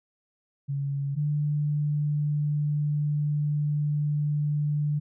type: tone pair in turn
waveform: sine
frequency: 140.1 / 148 Hz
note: C#3 / D3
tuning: +19 / +14 cents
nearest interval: minor second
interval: 95 cents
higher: second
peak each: -26 / -23 dBFS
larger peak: second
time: 0.68-1.16 / 1.16-5 s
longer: second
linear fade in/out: 20 ms
effects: none